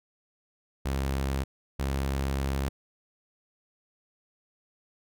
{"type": "tone pair in turn", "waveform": "sawtooth", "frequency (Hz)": [67.6, 67.96], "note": ["C#2", "C#2"], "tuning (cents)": [-43, -34], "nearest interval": "unison", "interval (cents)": 9, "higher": "second", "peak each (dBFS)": -23, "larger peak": "neither", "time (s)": [[0.85, 1.44], [1.79, 2.69]], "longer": "second", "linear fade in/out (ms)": 10, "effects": []}